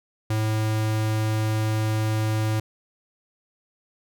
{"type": "tone", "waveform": "square", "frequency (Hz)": 108.9, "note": "A2", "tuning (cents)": -17, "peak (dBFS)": -22, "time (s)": [0.3, 2.6], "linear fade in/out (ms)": 5, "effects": []}